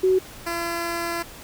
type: tone pair in turn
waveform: sine / 10% pulse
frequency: 374.4 / 339.6 Hz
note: F#4 / F4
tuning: +20 / -48 cents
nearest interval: major second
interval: 168 cents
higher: first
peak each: -15 / -17 dBFS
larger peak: first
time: 0.03-0.19 / 0.46-1.23 s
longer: second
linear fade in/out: 10 ms
effects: pink hiss -42 dBFS RMS until 1.43 s